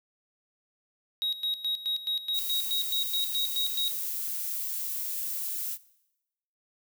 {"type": "tone with tremolo", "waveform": "triangle", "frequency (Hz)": 3800, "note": "A#7", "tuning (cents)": 33, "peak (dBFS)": -25, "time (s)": [1.22, 3.91], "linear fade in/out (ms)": 0, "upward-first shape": "square", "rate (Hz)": 4.7, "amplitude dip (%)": 75}
{"type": "noise", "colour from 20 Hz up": "violet", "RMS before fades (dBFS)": -33, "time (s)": [2.33, 5.78], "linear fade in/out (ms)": 50}
{"effects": ["noise-tail reverb RT60 0.9 s tail -20 dB re dry"]}